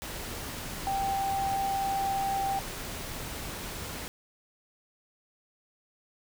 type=tone in noise; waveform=sine; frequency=784 Hz; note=G5; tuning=in tune; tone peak=-27 dBFS; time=0.87-2.59 s; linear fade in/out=0 ms; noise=pink; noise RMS=-38 dBFS; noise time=0.02-4.08 s; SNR=+8 dB; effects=none